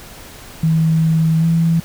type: tone with pitch glide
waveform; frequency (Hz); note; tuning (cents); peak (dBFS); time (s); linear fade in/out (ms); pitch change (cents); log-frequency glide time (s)
sine; 160.8 to 165.32; E3 to E3; -43 to +5; -11; 0.63-1.8; 5; +48; 1.4-1.45
effects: pink hiss -37 dBFS RMS until 1.84 s